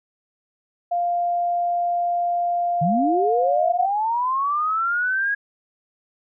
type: tone with pitch glide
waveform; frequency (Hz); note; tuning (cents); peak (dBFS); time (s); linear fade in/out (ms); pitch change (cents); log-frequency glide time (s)
sine; 698.5 to 709.5; F5 to F5; 0 to +27; -19; 0.91-3.86; 10; +27; 2.97-3.23
type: linear sweep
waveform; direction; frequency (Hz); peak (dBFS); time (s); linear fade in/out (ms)
sine; up; 145.2 to 1661.2; -19; 2.81-5.35; 10
effects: none